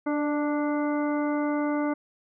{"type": "harmonic tone with a mistuned harmonic", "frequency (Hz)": 293.7, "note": "D4", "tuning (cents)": 0, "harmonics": [1, 2, 3, 4, 5, 7], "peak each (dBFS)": [-25, -31, -35, -37, -39, -42], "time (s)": [0.06, 1.94], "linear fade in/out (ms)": 10, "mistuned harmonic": 2, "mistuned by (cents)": 20, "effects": []}